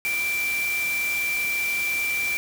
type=tone in noise; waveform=sine; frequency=2349 Hz; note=D7; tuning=in tune; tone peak=-23 dBFS; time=0.05-2.37 s; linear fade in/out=0 ms; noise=white; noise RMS=-33 dBFS; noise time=0.05-2.37 s; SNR=+7 dB; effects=none